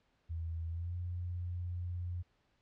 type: tone with pitch glide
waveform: sine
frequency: 82.41 to 88.32 Hz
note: E2 to F2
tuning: 0 to +20 cents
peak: -36 dBFS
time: 0.29-2.23 s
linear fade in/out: 20 ms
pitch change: +120 cents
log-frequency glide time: 0.68-0.95 s
effects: pink hiss -75 dBFS RMS until 2.61 s + low-pass 4000 Hz 12 dB/octave